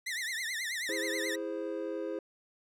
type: tone with vibrato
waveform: sawtooth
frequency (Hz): 1922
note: B6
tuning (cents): -48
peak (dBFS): -30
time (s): 0.06-1.36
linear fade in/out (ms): 10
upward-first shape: triangle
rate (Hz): 9.3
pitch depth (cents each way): 190
type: chord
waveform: triangle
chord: E augmented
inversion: none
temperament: equal with one note detuned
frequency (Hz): 329.6 / 413.2 / 523.3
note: E4 / G#4 / B#4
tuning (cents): 0 / -9 / 0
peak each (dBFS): -36 / -37 / -36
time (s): 0.89-2.19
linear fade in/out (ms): 2
effects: low-pass 12000 Hz 12 dB/octave